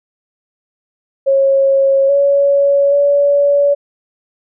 sine tone with pitch steps, 545 / 562 / 570 Hz, C#5 / C#5 / C#5, -29 / +24 / +48 cents, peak -8 dBFS, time 1.26-3.75 s, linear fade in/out 20 ms, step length 830 ms, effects none

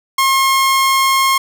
sawtooth tone, 1074 Hz, C6, 45 cents sharp, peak -7 dBFS, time 0.18-1.38 s, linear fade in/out 5 ms, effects none

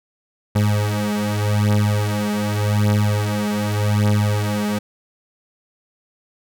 30% pulse beating tone pair, 103.83 / 104.68 Hz, G#2 / G#2, 0 / +14 cents, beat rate 0.85 Hz, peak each -17 dBFS, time 0.55-4.79 s, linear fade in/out 10 ms, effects none

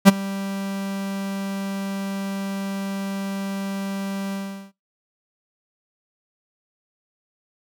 45% pulse tone with ADSR envelope, 196 Hz, G3, in tune, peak -4 dBFS, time 0.05-4.72 s, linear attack 33 ms, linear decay 20 ms, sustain -22 dB, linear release 390 ms, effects noise-tail reverb RT60 0.2 s tail -21 dB re dry

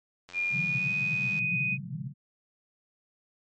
click train, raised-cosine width 0.2 ms, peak -29 dBFS, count 99, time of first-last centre 0.29-1.389 s, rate 89.2 Hz
sine tone with pitch glide, 2413 to 2492 Hz, D7 to D#7, +46 to +2 cents, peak -26 dBFS, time 0.33-1.78 s, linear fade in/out 50 ms, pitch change +56 cents, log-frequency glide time 0.53-0.91 s
pink band-pass noise, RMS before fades -36 dBFS, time 0.5-2.14 s, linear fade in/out 50 ms, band 120 to 200 Hz, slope 96 dB/octave
effects MP3 48 kbps

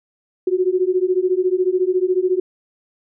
sine beating tone pair, 361.1 / 375.1 Hz, F#4 / F#4, -42 / +24 cents, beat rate 14 Hz, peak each -18 / -18 dBFS, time 0.47-2.4 s, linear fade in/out 5 ms, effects none

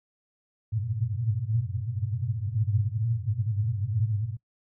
pink band-pass noise, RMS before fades -28 dBFS, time 0.72-4.37 s, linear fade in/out 20 ms, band 100 to 120 Hz, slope 96 dB/octave, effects noise-tail reverb RT60 0.1 s tail -22 dB re dry

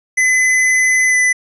square tone with pitch glide, 2022 to 2002 Hz, B6 to B6, +40 to +23 cents, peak -11 dBFS, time 0.17-1.33 s, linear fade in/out 10 ms, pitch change -17 cents, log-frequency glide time 1.09-1.15 s, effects resampled to 24000 Hz

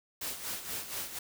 white noise with tremolo, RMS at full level -36 dBFS, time 0.21-1.19 s, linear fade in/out 5 ms, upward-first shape sine, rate 4.2 Hz, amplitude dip 65%, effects none

